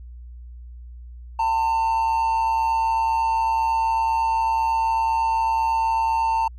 triangle tone with amplitude modulation, 901 Hz, A5, 41 cents sharp, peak -14 dBFS, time 1.39-6.48 s, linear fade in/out 5 ms, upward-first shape sine, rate 128 Hz, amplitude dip 45%, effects added 60 Hz sine -36 dBFS peak until 6.58 s + MP3 64 kbps

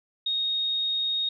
sine tone, 3729 Hz, A#7, in tune, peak -24 dBFS, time 0.26-1.29 s, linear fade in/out 5 ms, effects none

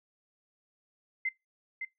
sine tone with echo, 2073 Hz, C7, 17 cents flat, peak -28 dBFS, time 1.25-1.29 s, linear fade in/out 5 ms, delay 560 ms, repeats 1, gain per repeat -6 dB, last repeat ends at 1.85 s, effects noise-tail reverb RT60 0.2 s tail -23 dB re dry

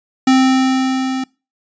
square tone with level ramp, 261.6 Hz, C4, in tune, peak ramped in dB -8 to -19 dBFS, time 0.27-1.24 s, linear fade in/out 5 ms, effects noise-tail reverb RT60 0.3 s tail -25 dB re dry + resampled to 16000 Hz

